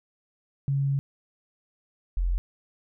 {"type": "tone pair in turn", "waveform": "sine", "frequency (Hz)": [138.59, 43.75], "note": ["C#3", "F1"], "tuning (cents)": [0, 4], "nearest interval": "octave + minor sixth", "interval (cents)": 1996, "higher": "first", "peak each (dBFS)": -22, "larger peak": "neither", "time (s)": [[0.68, 0.99], [2.17, 2.38]], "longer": "first", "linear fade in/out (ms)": 0, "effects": []}